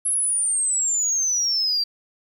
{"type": "exponential sweep", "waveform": "sine", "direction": "down", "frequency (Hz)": [11010, 4663], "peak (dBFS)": -18, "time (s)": [0.05, 1.84], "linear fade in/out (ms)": 10, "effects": ["tanh soft clip ceiling -15 dBFS", "9-bit"]}